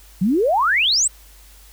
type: exponential sweep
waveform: sine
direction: up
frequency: 170 to 8480 Hz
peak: -14 dBFS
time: 0.21-1.08 s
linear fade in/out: 10 ms
effects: added 50 Hz sine -45 dBFS peak until 1.72 s + white hiss -49 dBFS RMS until 1.72 s